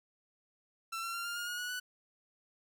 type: tone with pitch steps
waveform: sawtooth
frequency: 1342 / 1361.5 / 1381.3 / 1401.4 / 1421.8 / 1442.5 / 1463.5 / 1484.7 Hz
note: E6 / F6 / F6 / F6 / F6 / F#6 / F#6 / F#6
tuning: +31 / -44 / -19 / +6 / +31 / -44 / -19 / +6 cents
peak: -33 dBFS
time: 0.92-1.8 s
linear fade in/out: 10 ms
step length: 110 ms
effects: none